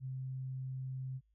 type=tone; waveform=sine; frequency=130.81 Hz; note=C3; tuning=in tune; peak=-38 dBFS; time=0-1.21 s; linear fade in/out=50 ms; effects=added 53 Hz sine -70 dBFS peak until 1.34 s